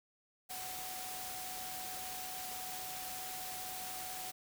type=tone in noise; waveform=sine; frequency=744 Hz; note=F#5; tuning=9 cents sharp; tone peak=-47 dBFS; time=0.49-4.32 s; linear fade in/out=20 ms; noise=white; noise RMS=-44 dBFS; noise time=0.49-4.32 s; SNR=-6 dB; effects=none